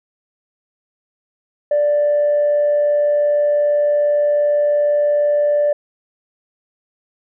sine tone with amplitude modulation, 587.3 Hz, D5, in tune, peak -10 dBFS, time 1.71-5.73 s, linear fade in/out 5 ms, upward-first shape sine, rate 126 Hz, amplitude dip 25%, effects tanh soft clip ceiling -9 dBFS

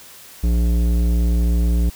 triangle tone with tanh clipping, 58.27 Hz, A#1, in tune, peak -16 dBFS, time 0.43-1.9 s, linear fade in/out 10 ms, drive 18 dB, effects white hiss -42 dBFS RMS until 1.95 s

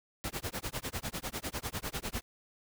pink noise with tremolo, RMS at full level -35 dBFS, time 0.24-2.22 s, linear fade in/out 0 ms, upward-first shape sine, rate 10 Hz, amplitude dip 100%, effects none

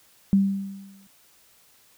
sine tone with exponential decay, 196 Hz, G3, in tune, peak -13 dBFS, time 0.33-1.07 s, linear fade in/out 0 ms, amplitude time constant 160 ms, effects white hiss -58 dBFS RMS until 1.97 s

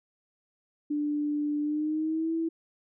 sine tone with pitch glide, 295.2 to 327.5 Hz, D4 to E4, +9 to -11 cents, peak -26 dBFS, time 0.9-2.49 s, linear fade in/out 10 ms, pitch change +180 cents, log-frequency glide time 1.61-2.33 s, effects none

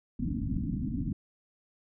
white low-pass noise, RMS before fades -32 dBFS, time 0.19-1.13 s, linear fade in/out 5 ms, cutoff 290 Hz, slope 96 dB/octave, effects none

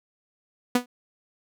sawtooth tone with exponential decay, 246.1 Hz, B3, 6 cents flat, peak -11 dBFS, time 0.75-0.86 s, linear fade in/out 5 ms, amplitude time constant 23 ms, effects none

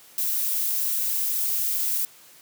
violet noise, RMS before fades -25 dBFS, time 0.18-2.05 s, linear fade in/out 0 ms, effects white hiss -51 dBFS RMS until 2.41 s + high-pass 100 Hz 12 dB/octave

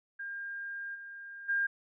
sine tone with level steps, 1606 Hz, G6, 41 cents sharp, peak -37 / -43 / -27 dBFS, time 0.19-1.67 s, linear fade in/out 10 ms, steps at 0.94 / 1.48 s, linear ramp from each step 20 ms, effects none

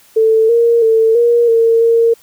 sine tone with pitch steps, 443.4 / 466.9 / 447 / 473 / 456.9 / 461 Hz, A4 / A#4 / A4 / A#4 / A#4 / A#4, +13 / +3 / +27 / +25 / -35 / -19 cents, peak -7 dBFS, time 0.16-2.14 s, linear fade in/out 10 ms, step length 330 ms, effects white hiss -47 dBFS RMS until 2.22 s

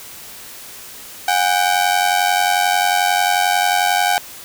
sawtooth ring-modulated tone, 766 Hz, G5, 40 cents flat, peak -7 dBFS, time 1.28-4.18 s, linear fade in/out 0 ms, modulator 45.6 Hz, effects white hiss -36 dBFS RMS until 4.44 s

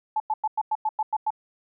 sine tone bursts, 865 Hz, A5, 30 cents flat, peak -21 dBFS, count 9, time 0.16-1.305 s, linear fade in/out 5 ms, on 41 ms, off 97 ms, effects none

